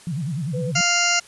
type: tone with vibrato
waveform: sine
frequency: 152 Hz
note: D#3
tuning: 40 cents flat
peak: -23 dBFS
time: 0.07-0.81 s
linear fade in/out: 2 ms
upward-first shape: sine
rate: 10 Hz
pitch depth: 290 cents each way
type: tone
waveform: sine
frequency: 499.8 Hz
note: B4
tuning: 21 cents sharp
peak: -27 dBFS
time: 0.53-0.72 s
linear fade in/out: 20 ms
type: harmonic tone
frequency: 698.5 Hz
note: F5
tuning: in tune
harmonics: 1 / 2 / 3 / 4 / 6 / 7 / 8 / 9 / 10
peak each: -27 / -24 / -24 / -24 / -29 / -29 / -24 / -29 / -26 dBFS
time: 0.75-1.2 s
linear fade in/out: 10 ms
effects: white hiss -47 dBFS RMS until 1.27 s + resampled to 24000 Hz